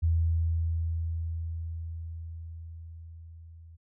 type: tone with level ramp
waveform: sine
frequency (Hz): 82.41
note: E2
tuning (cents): 0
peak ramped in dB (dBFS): -21 to -47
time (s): 0.02-3.77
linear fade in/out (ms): 20
effects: none